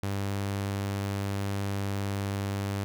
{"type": "tone", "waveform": "sawtooth", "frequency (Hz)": 99.4, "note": "G2", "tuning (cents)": 25, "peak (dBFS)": -25, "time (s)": [0.03, 2.84], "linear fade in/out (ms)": 0, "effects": []}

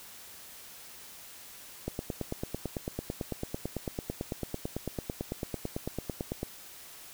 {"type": "click train", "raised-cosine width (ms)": 2, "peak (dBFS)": -19, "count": 42, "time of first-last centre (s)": [1.88, 6.43], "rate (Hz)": 9.01, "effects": ["white hiss -49 dBFS RMS until 7.13 s"]}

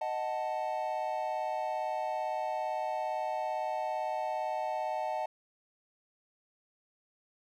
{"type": "chord", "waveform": "triangle", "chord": "D# diminished", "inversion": "none", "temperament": "equal", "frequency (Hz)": [622.3, 740, 880], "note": ["D#5", "F#5", "A5"], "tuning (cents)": [0, 0, 0], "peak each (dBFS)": -34, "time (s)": [0.01, 5.26], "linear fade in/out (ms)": 5, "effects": []}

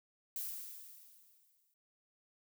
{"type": "noise with exponential decay", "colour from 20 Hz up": "violet", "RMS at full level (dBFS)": -39, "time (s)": [0.36, 1.74], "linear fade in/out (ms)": 1, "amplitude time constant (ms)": 300, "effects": []}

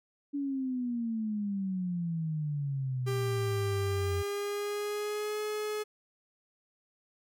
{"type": "exponential sweep", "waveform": "sine", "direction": "down", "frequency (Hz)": [287.7, 87.3], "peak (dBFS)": -30, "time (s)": [0.33, 4.23], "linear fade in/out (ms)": 20}
{"type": "tone with pitch glide", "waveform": "45% pulse", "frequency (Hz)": [395.5, 423.9], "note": ["G4", "G#4"], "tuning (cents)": [15, 35], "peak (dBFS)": -32, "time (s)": [3.06, 5.84], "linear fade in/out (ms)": 20, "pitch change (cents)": 120, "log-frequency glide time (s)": [3.77, 5.41]}
{"effects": []}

